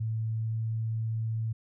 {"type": "tone with pitch glide", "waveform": "sine", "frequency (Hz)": [111.2, 111.91], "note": ["A2", "A2"], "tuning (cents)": [19, 30], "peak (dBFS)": -28, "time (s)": [0, 1.53], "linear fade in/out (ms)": 10, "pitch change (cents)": 11, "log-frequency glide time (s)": [0.34, 0.59], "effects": []}